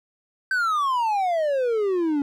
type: exponential sweep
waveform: triangle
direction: down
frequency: 1566 to 278.1 Hz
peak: -18 dBFS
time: 0.51-2.22 s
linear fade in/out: 2 ms
effects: none